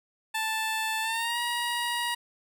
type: tone with pitch glide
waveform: 15% pulse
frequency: 880 to 954.1 Hz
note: A5 to A#5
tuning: 0 to +40 cents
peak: -21 dBFS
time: 0.34-2.15 s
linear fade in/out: 10 ms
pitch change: +140 cents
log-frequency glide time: 1.01-1.38 s
effects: none